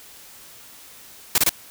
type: noise bursts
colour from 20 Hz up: white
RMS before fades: -17 dBFS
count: 3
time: 1.35-1.493 s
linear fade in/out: 2 ms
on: 31 ms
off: 25 ms
effects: white hiss -45 dBFS RMS until 1.7 s